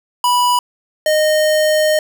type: tone pair in turn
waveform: square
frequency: 982 / 616 Hz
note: B5 / D#5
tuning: -10 / -17 cents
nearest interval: minor sixth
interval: 807 cents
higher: first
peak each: -12 dBFS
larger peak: neither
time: 0.24-0.59 / 1.06-1.99 s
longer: second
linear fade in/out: 2 ms
effects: none